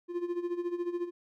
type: tone with tremolo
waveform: triangle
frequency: 349.2 Hz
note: F4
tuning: in tune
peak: -26 dBFS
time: 0.08-1.11 s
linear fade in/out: 50 ms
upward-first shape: sine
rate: 14 Hz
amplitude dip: 75%
effects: none